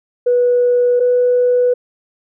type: tone pair in turn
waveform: sine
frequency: 489.4 / 493.4 Hz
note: B4 / B4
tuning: -16 / -2 cents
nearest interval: unison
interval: 14 cents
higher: second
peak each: -9 dBFS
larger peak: neither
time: 0.26-1 / 1-1.74 s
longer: neither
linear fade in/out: 10 ms
effects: tanh soft clip ceiling -5 dBFS